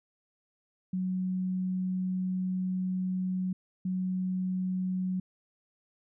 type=tone bursts at uneven times; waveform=sine; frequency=185 Hz; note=F#3; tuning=in tune; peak=-28 dBFS; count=2; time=0.93-3.53 / 3.85-5.2 s; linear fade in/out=5 ms; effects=none